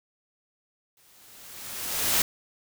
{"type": "noise with exponential growth", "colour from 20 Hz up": "white", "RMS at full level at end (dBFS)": -21, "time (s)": [0.97, 2.22], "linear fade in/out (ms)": 2, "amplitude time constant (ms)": 270, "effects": []}